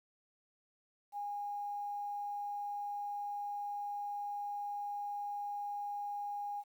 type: tone with quantisation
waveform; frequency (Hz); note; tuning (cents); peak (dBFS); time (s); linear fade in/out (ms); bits
sine; 818; G#5; -26; -37; 1.12-6.64; 50; 11
effects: none